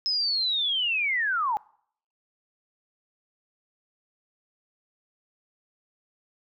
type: linear sweep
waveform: sine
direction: down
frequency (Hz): 5170 to 801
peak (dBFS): -23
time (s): 0.06-1.57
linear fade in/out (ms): 0
effects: noise-tail reverb RT60 0.6 s tail -24 dB re dry